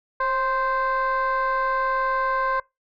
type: tone with frequency modulation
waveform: sine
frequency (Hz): 1046.5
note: C6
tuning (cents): 0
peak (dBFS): -19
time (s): 0.2-2.6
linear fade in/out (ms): 5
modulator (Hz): 513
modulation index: 0.95
effects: noise-tail reverb RT60 0.2 s tail -23 dB re dry + tanh soft clip ceiling -17 dBFS